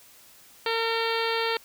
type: harmonic tone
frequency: 455.5 Hz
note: A#4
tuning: 40 cents flat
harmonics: 1 / 2 / 3 / 4 / 5 / 6 / 7 / 8 / 9 / 10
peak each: -28 / -31 / -33 / -34 / -35 / -36 / -36 / -37 / -38 / -38 dBFS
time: 0.66-1.57 s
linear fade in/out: 2 ms
effects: white hiss -53 dBFS RMS until 1.64 s